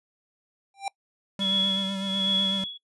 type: tone with exponential growth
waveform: square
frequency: 789 Hz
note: G5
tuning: 11 cents sharp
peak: -25 dBFS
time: 0.74-0.88 s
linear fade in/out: 2 ms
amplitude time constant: 29 ms
type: tone with vibrato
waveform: square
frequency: 194.5 Hz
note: G3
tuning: 13 cents flat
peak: -30 dBFS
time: 1.39-2.64 s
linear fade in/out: 2 ms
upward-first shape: sine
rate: 8 Hz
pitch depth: 28 cents each way
type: tone with tremolo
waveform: sine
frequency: 3368 Hz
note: G#7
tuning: 24 cents sharp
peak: -20 dBFS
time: 1.4-2.78 s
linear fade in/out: 20 ms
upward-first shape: triangle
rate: 1.3 Hz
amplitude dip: 90%
effects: noise-tail reverb RT60 0.1 s tail -24 dB re dry + resampled to 24000 Hz